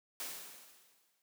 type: noise with exponential decay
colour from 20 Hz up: white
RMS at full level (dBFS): -40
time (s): 0.2-1.22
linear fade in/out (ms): 1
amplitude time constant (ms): 220
effects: high-pass 200 Hz 12 dB/octave